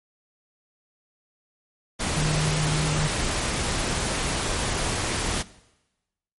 sine tone in noise, 153.3 Hz, D#3, 25 cents flat, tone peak -22 dBFS, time 2.16-3.08 s, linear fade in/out 20 ms, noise pink, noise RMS -26 dBFS, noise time 1.99-5.43 s, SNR +1 dB, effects noise-tail reverb RT60 1.0 s tail -19 dB re dry + MP3 48 kbps

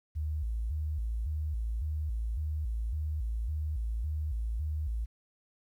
sine tone with vibrato, 65.41 Hz, C2, in tune, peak -30 dBFS, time 0.15-5.06 s, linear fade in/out 20 ms, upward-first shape square, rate 1.8 Hz, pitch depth 270 cents each way, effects 11-bit

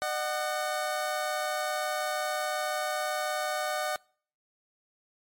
25% pulse tone pair together, 607 / 745.5 Hz, D#5 / F#5, -43 / +13 cents, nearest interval major third, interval 356 cents, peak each -28 dBFS, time 0.02-3.96 s, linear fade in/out 0 ms, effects noise-tail reverb RT60 0.5 s tail -26 dB re dry + MP3 64 kbps

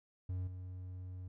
triangle tone with level steps, 91.7 Hz, F#2, 15 cents flat, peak -34 / -41 dBFS, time 0.29-1.28 s, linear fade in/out 5 ms, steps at 0.47 s, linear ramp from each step 5 ms, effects none

